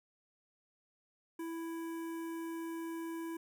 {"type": "tone with notch filter", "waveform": "square", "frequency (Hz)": 330.5, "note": "E4", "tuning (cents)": 5, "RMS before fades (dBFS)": -41, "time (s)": [1.39, 3.37], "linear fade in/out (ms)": 5, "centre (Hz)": 4200, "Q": 0.6, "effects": []}